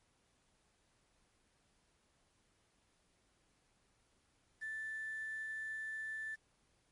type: tone with quantisation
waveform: sine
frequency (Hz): 1760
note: A6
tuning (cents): 0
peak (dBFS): -40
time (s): 4.61-6.36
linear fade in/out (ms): 20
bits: 10
effects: pink hiss -75 dBFS RMS until 6.91 s + MP3 48 kbps